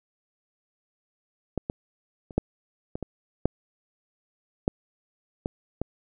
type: clicks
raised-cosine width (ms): 2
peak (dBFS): -13 / -15 / -28 / -8 / -18 / -18 / -7 / -8 / -14 / -14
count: 10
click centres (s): 1.577 / 1.699 / 2.308 / 2.38 / 2.955 / 3.027 / 3.456 / 4.679 / 5.459 / 5.816
effects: none